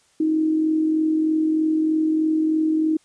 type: tone with amplitude modulation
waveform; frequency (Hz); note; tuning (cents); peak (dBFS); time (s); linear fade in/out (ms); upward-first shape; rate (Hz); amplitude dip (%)
sine; 314.5; D#4; +19; -15; 0.2-2.97; 5; sine; 43.2; 40
effects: white hiss -60 dBFS RMS until 3.04 s + resampled to 22050 Hz